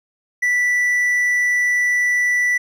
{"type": "tone", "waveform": "triangle", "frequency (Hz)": 1968, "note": "B6", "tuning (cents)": -7, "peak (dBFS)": -13, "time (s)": [0.42, 2.58], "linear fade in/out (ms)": 10, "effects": []}